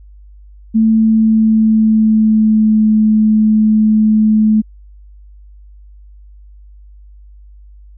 sine tone with pitch glide, 221.6 to 216 Hz, A3 to A3, +13 to -32 cents, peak -7 dBFS, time 0.74-4.62 s, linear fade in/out 20 ms, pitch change -45 cents, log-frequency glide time 0.88-2.89 s, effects added 50 Hz sine -36 dBFS peak until 7.97 s

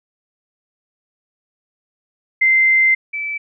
sine tone pair in turn, 2080 / 2314 Hz, C7 / D7, -11 / -26 cents, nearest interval major second, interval 185 cents, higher second, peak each -10 / -21 dBFS, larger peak first, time 2.41-2.95 / 3.13-3.38 s, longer first, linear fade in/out 10 ms, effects none

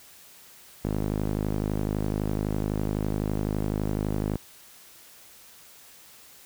sawtooth tone with band-pass filter, 51.91 Hz, G#1, in tune, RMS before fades -28 dBFS, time 0.84-4.37 s, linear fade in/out 10 ms, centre 260 Hz, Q 0.75, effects white hiss -51 dBFS RMS until 6.45 s

